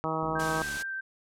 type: harmonic tone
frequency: 159.3 Hz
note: D#3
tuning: 41 cents sharp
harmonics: 1 / 2 / 3 / 4 / 5 / 6 / 7 / 8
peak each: -36 / -36 / -36 / -36 / -36 / -36 / -36 / -36 dBFS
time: 0.04-0.62 s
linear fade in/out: 0 ms
type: click train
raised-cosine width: 3 ms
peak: -34 dBFS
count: 40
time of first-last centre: 0.23-0.77 s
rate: 72.2 Hz
type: tone with vibrato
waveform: sine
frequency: 1568 Hz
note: G6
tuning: in tune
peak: -32 dBFS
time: 0.35-1.01 s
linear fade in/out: 10 ms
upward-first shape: triangle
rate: 4.6 Hz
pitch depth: 16 cents each way
type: noise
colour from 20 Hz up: white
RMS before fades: -37 dBFS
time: 0.39-0.83 s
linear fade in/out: 10 ms
effects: low-pass 9000 Hz 12 dB/octave